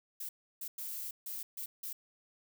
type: noise bursts at uneven times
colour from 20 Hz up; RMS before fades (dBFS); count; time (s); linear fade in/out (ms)
violet; -41; 6; 0.2-0.29 / 0.61-0.68 / 0.78-1.11 / 1.26-1.43 / 1.57-1.66 / 1.83-1.93; 5
effects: none